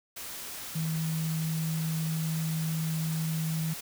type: tone in noise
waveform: sine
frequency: 160 Hz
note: D#3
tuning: 49 cents sharp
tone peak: -28 dBFS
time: 0.75-3.74 s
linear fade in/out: 10 ms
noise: white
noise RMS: -40 dBFS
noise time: 0.16-3.81 s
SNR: +9 dB
effects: none